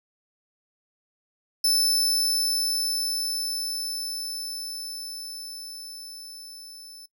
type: tone with level ramp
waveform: sawtooth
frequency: 5274 Hz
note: E8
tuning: in tune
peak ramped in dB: -16 to -40 dBFS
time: 1.64-7.06 s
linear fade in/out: 5 ms
effects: noise-tail reverb RT60 0.1 s tail -20 dB re dry

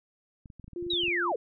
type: clicks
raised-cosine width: 5 ms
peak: -34 dBFS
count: 11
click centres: 0.458 / 0.502 / 0.597 / 0.643 / 0.68 / 0.733 / 0.826 / 0.866 / 0.934 / 1.035 / 1.082 s
type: tone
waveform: sine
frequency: 349.1 Hz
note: F4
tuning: 1 cent flat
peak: -32 dBFS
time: 0.76-1.32 s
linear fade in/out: 2 ms
type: linear sweep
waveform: sine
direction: down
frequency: 3951 to 402.4 Hz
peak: -26 dBFS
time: 0.9-1.36 s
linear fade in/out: 5 ms
effects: none

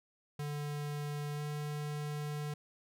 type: tone with pitch glide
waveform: square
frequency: 146.83 to 148.36 Hz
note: D3 to D3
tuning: 0 to +18 cents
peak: -37 dBFS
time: 0.39-2.54 s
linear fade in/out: 5 ms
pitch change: +18 cents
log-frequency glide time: 1.34-1.41 s
effects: none

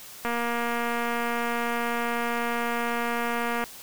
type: click train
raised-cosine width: 0.5 ms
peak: -14 dBFS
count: 801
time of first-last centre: 0.25-3.64 s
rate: 236 Hz
effects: white hiss -44 dBFS RMS until 3.82 s

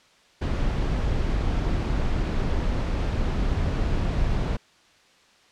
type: noise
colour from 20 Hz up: brown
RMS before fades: -24 dBFS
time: 0.41-4.57 s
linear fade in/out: 10 ms
effects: white hiss -57 dBFS RMS until 5.51 s + low-pass 5000 Hz 12 dB/octave

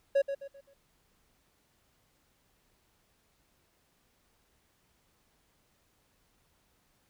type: tone with echo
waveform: triangle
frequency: 554.4 Hz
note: C#5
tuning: in tune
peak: -20 dBFS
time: 0.15-0.22 s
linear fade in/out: 10 ms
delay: 130 ms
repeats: 4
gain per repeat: -9 dB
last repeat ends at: 0.74 s
effects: pink hiss -71 dBFS RMS until 7.09 s

